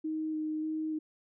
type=tone with vibrato; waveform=sine; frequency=311.6 Hz; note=D#4; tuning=3 cents sharp; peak=-31 dBFS; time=0.04-0.99 s; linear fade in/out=10 ms; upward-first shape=square; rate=1.7 Hz; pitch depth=10 cents each way; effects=none